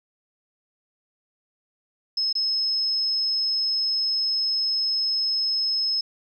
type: tone with dropouts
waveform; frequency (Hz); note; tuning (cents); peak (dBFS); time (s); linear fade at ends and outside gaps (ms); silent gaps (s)
sine; 5180; E8; -31; -21; 2.17-6.01; 5; 2.328-2.352
effects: 10-bit